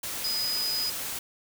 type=tone in noise; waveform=sine; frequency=4978 Hz; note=D#8; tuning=in tune; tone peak=-27 dBFS; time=0.24-0.9 s; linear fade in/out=5 ms; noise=white; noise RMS=-34 dBFS; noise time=0.03-1.19 s; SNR=+4 dB; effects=none